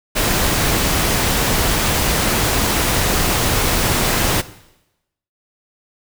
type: noise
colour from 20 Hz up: pink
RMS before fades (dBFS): -17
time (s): 0.15-4.42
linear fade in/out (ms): 20
effects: noise-tail reverb RT60 0.9 s tail -17 dB re dry